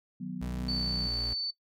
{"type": "chord", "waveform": "sine", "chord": "B major", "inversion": "first", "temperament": "equal", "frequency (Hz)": [155.56, 185, 246.9], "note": ["D#3", "F#3", "B3"], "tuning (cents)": [0, 0, 0], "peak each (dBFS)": [-42, -36, -39], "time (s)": [0.2, 1.08], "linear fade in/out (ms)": 10}
{"type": "tone with pitch glide", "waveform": "35% pulse", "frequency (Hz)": [62.4, 59.79], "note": ["B1", "A#1"], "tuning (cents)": [19, 45], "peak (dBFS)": -33, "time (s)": [0.41, 1.34], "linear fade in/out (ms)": 10, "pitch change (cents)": -74, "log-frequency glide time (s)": [0.89, 1.16]}
{"type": "tone", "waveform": "sine", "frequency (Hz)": 4516, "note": "C#8", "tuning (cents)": 31, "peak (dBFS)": -30, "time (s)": [0.68, 1.51], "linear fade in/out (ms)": 10}
{"effects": ["noise-tail reverb RT60 0.1 s tail -22 dB re dry", "MP3 96 kbps"]}